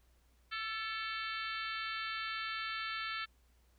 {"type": "harmonic tone with a mistuned harmonic", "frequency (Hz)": 445.2, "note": "A4", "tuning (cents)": 20, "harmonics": [3, 4, 5, 6, 7, 8, 9, 10], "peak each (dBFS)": [-41, -43, -45, -47, -48, -49, -50, -51], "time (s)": [0.51, 3.26], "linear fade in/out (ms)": 20, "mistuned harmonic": 4, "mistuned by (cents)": -40, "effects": ["added 60 Hz sine -66 dBFS peak until 3.78 s", "pink hiss -74 dBFS RMS until 3.78 s"]}